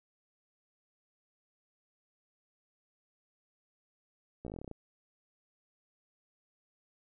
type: slowing click train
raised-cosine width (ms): 2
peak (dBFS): -29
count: 12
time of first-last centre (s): 4.45-4.713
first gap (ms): 15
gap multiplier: 1.09
effects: none